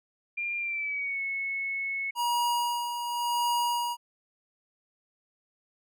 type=tone with pitch glide; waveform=sine; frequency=2396 to 2197 Hz; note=D7 to C#7; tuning=+34 to -16 cents; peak=-29 dBFS; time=0.37-2.11 s; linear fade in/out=10 ms; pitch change=-150 cents; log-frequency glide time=0.58-1.21 s
type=tone with tremolo; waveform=square; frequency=956 Hz; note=A#5; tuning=43 cents sharp; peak=-25 dBFS; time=2.15-3.97 s; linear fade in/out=50 ms; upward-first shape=sine; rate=0.91 Hz; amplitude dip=55%
effects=none